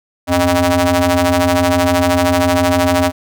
sawtooth ring-modulated tone, 174.61 Hz, F3, in tune, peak -4 dBFS, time 0.27-3.12 s, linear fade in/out 50 ms, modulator 443 Hz, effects none

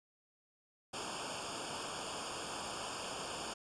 pink noise with comb filter, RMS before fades -42 dBFS, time 0.93-3.54 s, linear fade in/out 10 ms, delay 0.5 ms, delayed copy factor -1, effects resampled to 22050 Hz

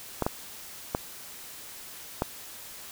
clicks, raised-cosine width 1 ms, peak -11 dBFS, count 4, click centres 0.223 / 0.265 / 0.949 / 2.221 s, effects white hiss -44 dBFS RMS until 2.91 s

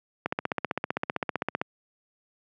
click train, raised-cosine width 0.5 ms, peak -11 dBFS, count 22, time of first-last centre 0.26-1.615 s, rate 15.5 Hz, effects high-pass 150 Hz 12 dB/octave

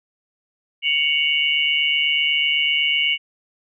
sine tone cluster, 2232 / 2793 / 2941 Hz, C#7 / F7 / F#7, +11 / -1 / -11 cents, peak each -21 dBFS, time 0.82-3.18 s, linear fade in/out 50 ms, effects none

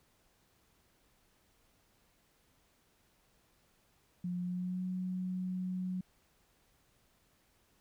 sine tone with pitch glide, 178 to 183.85 Hz, F3 to F#3, +33 to -11 cents, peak -34 dBFS, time 4.24-6.01 s, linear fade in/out 5 ms, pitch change +56 cents, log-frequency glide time 4.41-4.83 s, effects pink hiss -71 dBFS RMS until 7.8 s

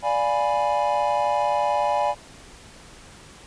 triangle chord, D diminished seventh, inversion none, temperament equal, 587.3 / 698.5 / 830.6 / 987.8 Hz, D5 / F5 / Ab5 / Cb6, 0 / 0 / 0 / 0 cents, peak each -23 / -26 / -21 / -25 dBFS, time 0.02-2.15 s, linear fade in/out 50 ms, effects pink hiss -46 dBFS RMS until 3.46 s + resampled to 22050 Hz

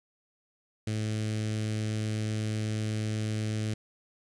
sawtooth tone with notch filter, 108.1 Hz, A2, 30 cents flat, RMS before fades -31 dBFS, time 0.87-3.74 s, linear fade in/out 5 ms, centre 960 Hz, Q 0.62, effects resampled to 22050 Hz + 9-bit

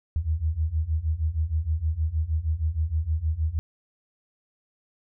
sine beating tone pair, 75.7 / 82.1 Hz, D#2 / E2, -47 / -6 cents, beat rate 6.4 Hz, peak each -27 / -25 dBFS, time 0.16-3.59 s, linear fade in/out 0 ms, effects none

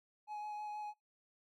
triangle tone with vibrato, 841 Hz, G#5, 22 cents sharp, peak -39 dBFS, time 0.27-0.94 s, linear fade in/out 50 ms, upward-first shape sine, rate 6.3 Hz, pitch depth 12 cents each way, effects noise-tail reverb RT60 0.2 s tail -24 dB re dry

